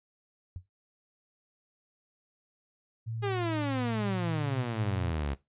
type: tone with exponential decay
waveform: sine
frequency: 90.5 Hz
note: F#2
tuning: 38 cents flat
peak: -33 dBFS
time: 0.56-0.66 s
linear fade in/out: 0 ms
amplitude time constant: 20 ms
type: tone with pitch glide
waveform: sine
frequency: 113.2 to 116.92 Hz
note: A2 to A#2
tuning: +50 to +6 cents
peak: -33 dBFS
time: 3.06-5.12 s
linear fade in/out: 20 ms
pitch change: +56 cents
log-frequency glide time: 4.14-4.67 s
type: exponential sweep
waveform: sawtooth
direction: down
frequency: 415.3 to 67 Hz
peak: -26 dBFS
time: 3.22-5.35 s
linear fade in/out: 20 ms
effects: noise-tail reverb RT60 0.2 s tail -18 dB re dry + resampled to 8000 Hz